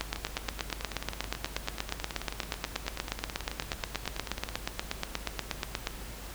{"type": "two click trains", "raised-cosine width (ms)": 0.2, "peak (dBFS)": [-12, -18], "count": [50, 41], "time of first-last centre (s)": [[0.01, 5.871], [0.16, 4.489]], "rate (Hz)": [8.36, 9.24], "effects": ["added 50 Hz sine -43 dBFS peak until 6.34 s", "pink hiss -45 dBFS RMS until 6.34 s"]}